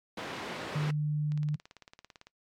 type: band-pass noise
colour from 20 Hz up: pink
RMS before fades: -39 dBFS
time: 0.17-0.91 s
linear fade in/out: 5 ms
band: 210 to 3400 Hz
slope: 12 dB/octave
type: tone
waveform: sine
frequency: 150 Hz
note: D3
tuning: 37 cents sharp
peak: -27 dBFS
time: 0.75-1.56 s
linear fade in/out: 10 ms
type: click train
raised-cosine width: 0.2 ms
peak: -32 dBFS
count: 18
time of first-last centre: 1.32-2.27 s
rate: 17.9 Hz
effects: noise-tail reverb RT60 0.1 s tail -21 dB re dry + MP3 96 kbps